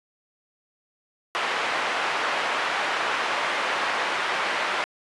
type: band-pass noise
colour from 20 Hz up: pink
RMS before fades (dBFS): -26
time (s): 1.35-4.84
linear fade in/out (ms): 0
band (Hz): 790 to 2400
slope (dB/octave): 12
effects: resampled to 24000 Hz